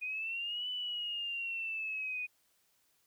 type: linear two-way sweep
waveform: sine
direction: up then down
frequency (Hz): 2467 to 2997 to 2467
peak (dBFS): -35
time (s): 0.01-2.27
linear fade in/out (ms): 20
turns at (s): 0.69
effects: white hiss -73 dBFS RMS until 3.06 s